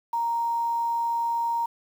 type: tone with quantisation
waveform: sine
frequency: 932.3 Hz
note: A#5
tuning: in tune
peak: -23 dBFS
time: 0.13-1.66 s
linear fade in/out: 5 ms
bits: 8
effects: none